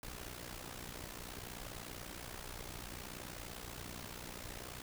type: noise with amplitude modulation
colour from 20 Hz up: pink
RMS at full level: -44 dBFS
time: 0.03-4.82 s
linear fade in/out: 2 ms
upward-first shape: sine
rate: 60.6 Hz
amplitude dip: 75%
effects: none